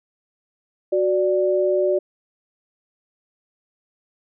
sine tone pair together, 370 / 587.3 Hz, F#4 / D5, 0 / 0 cents, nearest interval minor sixth, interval 800 cents, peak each -19 dBFS, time 0.92-1.99 s, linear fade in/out 10 ms, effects none

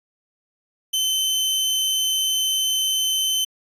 sawtooth tone, 3067 Hz, G7, 38 cents flat, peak -16 dBFS, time 0.93-3.45 s, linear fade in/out 10 ms, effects resampled to 32000 Hz

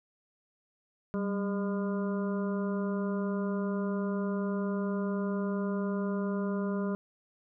harmonic tone with a mistuned harmonic, 202.7 Hz, G#3, 42 cents flat, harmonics 1 / 2 / 3 / 5 / 6 / 7, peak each -30 / -36 / -40 / -44 / -46 / -47 dBFS, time 1.14-6.95 s, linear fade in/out 0 ms, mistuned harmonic 1, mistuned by -67 cents, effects none

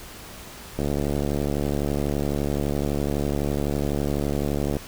click train, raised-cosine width 2 ms, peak -12 dBFS, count 287, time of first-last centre 0.79-4.768 s, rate 71.9 Hz, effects pink hiss -41 dBFS RMS until 4.87 s

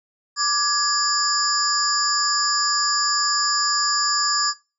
sine tone cluster, 1176 / 1675 / 4859 / 5280 / 7120 Hz, D6 / G#6 / D#8 / E8 / A8, +2 / +14 / -42 / +2 / +20 cents, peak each -24 / -27 / -23 / -27 / -25 dBFS, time 0.36-4.54 s, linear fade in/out 50 ms, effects noise-tail reverb RT60 0.3 s tail -21 dB re dry

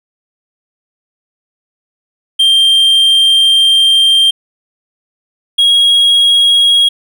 triangle tone pair in turn, 3173 / 3295 Hz, G7 / G#7, +20 / -14 cents, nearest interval minor second, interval 66 cents, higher second, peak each -4 dBFS, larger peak neither, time 2.39-4.31 / 5.58-6.89 s, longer first, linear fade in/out 10 ms, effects none

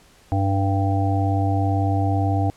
harmonic tone, 98 Hz, G2, in tune, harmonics 1 / 3 / 5 / 7 / 8, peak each -19 / -25 / -34 / -28 / -27 dBFS, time 0.32-2.5 s, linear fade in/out 0 ms, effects pink hiss -53 dBFS RMS until 2.56 s + low-pass 11000 Hz 12 dB/octave

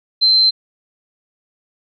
sine tone, 4104 Hz, C8, 34 cents flat, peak -9 dBFS, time 0.21-0.51 s, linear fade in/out 20 ms, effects none

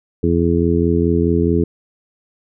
harmonic tone, 84.7 Hz, E2, 48 cents sharp, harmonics 1 / 2 / 3 / 4 / 5, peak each -19 / -19 / -19 / -19 / -19 dBFS, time 0.23-1.64 s, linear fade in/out 5 ms, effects none

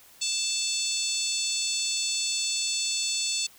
harmonic tone, 883 Hz, A5, 6 cents sharp, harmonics 3 / 4 / 5 / 6 / 7 / 8 / 9, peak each -35 / -33 / -31 / -39 / -35 / -35 / -32 dBFS, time 0.21-3.47 s, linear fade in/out 10 ms, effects white hiss -54 dBFS RMS until 3.58 s

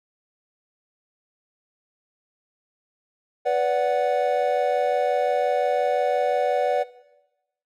triangle chord, B minor, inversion none, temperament equal with one note detuned, 493.9 / 579.6 / 740 Hz, B4 / D5 / F#5, 0 / -23 / 0 cents, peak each -21 dBFS, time 3.45-6.84 s, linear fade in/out 20 ms, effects noise-tail reverb RT60 1.0 s tail -18 dB re dry + MP3 96 kbps

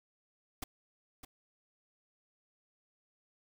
pink noise with echo, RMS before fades -39 dBFS, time 0.62-0.64 s, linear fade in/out 5 ms, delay 610 ms, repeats 1, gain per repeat -10 dB, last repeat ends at 1.25 s, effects none

